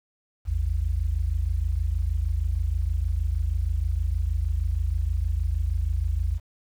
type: tone pair together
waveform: sine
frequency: 54.63 / 81 Hz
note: A1 / E2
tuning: -12 / -30 cents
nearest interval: perfect fifth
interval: 682 cents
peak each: -25 dBFS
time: 0.45-6.4 s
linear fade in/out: 50 ms
effects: 9-bit